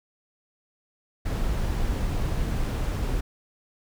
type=noise; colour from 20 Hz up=brown; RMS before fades=-26 dBFS; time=1.25-3.21 s; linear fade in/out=10 ms; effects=none